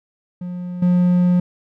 triangle tone with level steps, 178.4 Hz, F3, 37 cents sharp, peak -23 / -10 dBFS, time 0.41-1.4 s, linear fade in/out 5 ms, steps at 0.82 s, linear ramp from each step 5 ms, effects none

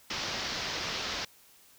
white low-pass noise, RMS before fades -35 dBFS, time 0.1-1.25 s, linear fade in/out 5 ms, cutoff 5700 Hz, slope 48 dB/octave, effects white hiss -59 dBFS RMS until 1.78 s

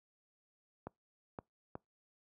clicks, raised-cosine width 1 ms, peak -28 dBFS, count 3, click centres 0.87 / 1.388 / 1.754 s, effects noise-tail reverb RT60 0.2 s tail -26 dB re dry + high-pass 80 Hz 12 dB/octave

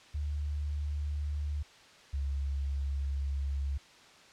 sine tone pair in turn, 73.5 / 69.37 Hz, D2 / C#2, +2 / +2 cents, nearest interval minor second, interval 100 cents, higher first, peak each -31 / -30 dBFS, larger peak second, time 0.14-1.63 / 2.13-3.78 s, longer second, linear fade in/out 10 ms, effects white hiss -56 dBFS RMS until 4.32 s + low-pass 5000 Hz 12 dB/octave

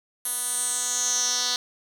10% pulse tone with band-pass filter sweep, 246.9 Hz, B3, in tune, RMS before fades -26 dBFS, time 0.25-1.56 s, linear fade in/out 2 ms, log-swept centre 11000 to 4700 Hz, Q 5.1, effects 7-bit

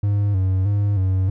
triangle tone with vibrato, 98 Hz, G2, in tune, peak -14 dBFS, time 0.03-1.3 s, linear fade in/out 5 ms, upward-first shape square, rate 1.6 Hz, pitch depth 68 cents each way, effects none

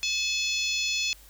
harmonic tone, 859 Hz, A5, 42 cents flat, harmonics 3 / 4 / 5 / 6 / 7 / 8, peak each -29 / -31 / -33 / -35 / -36 / -37 dBFS, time 0.03-1.13 s, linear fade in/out 0 ms, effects added 50 Hz sine -52 dBFS peak until 1.29 s + white hiss -54 dBFS RMS until 1.29 s

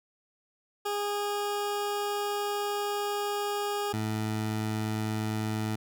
20% pulse tone pair in turn, 410.3 / 108.67 Hz, G#4 / A2, -21 / -21 cents, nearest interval octave + major seventh, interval 2300 cents, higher first, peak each -24 / -24 dBFS, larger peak neither, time 0.85-3.93 / 3.93-5.76 s, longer first, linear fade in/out 10 ms, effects none

